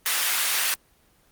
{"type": "high-pass noise", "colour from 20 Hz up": "pink", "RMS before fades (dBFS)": -23, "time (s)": [0.06, 0.74], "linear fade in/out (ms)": 0, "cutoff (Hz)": 1600, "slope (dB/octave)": 12, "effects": ["pink hiss -61 dBFS RMS until 1.31 s", "Opus 24 kbps"]}